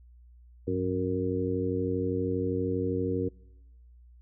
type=harmonic tone with a mistuned harmonic; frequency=92.5 Hz; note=F#2; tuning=in tune; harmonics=1 / 2 / 3 / 4 / 5; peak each=-33 / -36 / -32 / -33 / -31 dBFS; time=0.67-3.29 s; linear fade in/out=10 ms; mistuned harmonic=1; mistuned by=+87 cents; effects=noise-tail reverb RT60 1.0 s tail -25 dB re dry + added 60 Hz sine -51 dBFS peak until 4.21 s